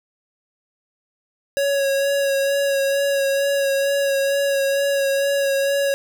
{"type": "tone with vibrato", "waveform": "square", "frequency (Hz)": 554.4, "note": "C#5", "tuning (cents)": 0, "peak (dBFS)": -18, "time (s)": [1.57, 5.94], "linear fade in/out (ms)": 0, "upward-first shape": "sine", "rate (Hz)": 2.2, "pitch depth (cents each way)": 20, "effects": []}